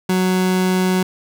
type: tone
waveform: 30% pulse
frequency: 185 Hz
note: F#3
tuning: in tune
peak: -12 dBFS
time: 0.09-1.03 s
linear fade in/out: 5 ms
effects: none